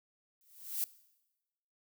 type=noise with exponential growth; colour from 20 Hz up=violet; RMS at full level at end=-31 dBFS; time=0.41-0.84 s; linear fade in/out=0 ms; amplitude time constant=93 ms; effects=noise-tail reverb RT60 1.0 s tail -20 dB re dry